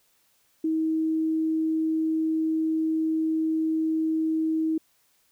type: tone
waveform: sine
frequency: 318.4 Hz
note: D#4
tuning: 40 cents sharp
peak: -22 dBFS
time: 0.64-4.78 s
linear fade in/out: 5 ms
effects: white hiss -66 dBFS RMS until 5.31 s